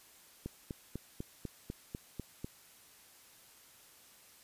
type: click train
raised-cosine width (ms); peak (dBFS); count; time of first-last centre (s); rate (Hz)
3; -26; 9; 0.46-2.445; 4.03
effects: white hiss -60 dBFS RMS until 4.43 s + resampled to 32000 Hz